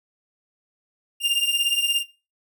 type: beating tone pair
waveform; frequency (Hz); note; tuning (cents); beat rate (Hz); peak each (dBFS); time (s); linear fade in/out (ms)
45% pulse; 2794 / 2811; F7 / F7; 0 / +11; 17; -23 / -22; 1.2-2.04; 50
effects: noise-tail reverb RT60 0.3 s tail -18 dB re dry